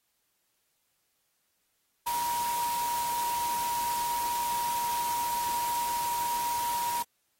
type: tone in noise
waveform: sine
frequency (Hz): 952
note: A#5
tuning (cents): +36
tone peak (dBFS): -28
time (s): 2.06-7.03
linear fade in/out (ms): 10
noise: white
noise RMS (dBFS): -37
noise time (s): 2.06-7.03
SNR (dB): +6
effects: white hiss -75 dBFS RMS until 7.39 s + AAC 48 kbps